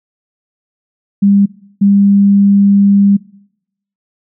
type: tone bursts at uneven times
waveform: sine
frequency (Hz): 200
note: G3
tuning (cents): +35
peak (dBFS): -5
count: 2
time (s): 1.22-1.46 / 1.81-3.17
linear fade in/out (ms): 10
effects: noise-tail reverb RT60 0.8 s tail -22 dB re dry